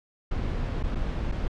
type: noise with dropouts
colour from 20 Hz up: brown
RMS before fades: -28 dBFS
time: 0.31-1.48 s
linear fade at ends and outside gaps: 5 ms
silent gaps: 0.829-0.836 / 0.949-0.954 / 1.316-1.321 s
effects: low-pass 4000 Hz 12 dB/octave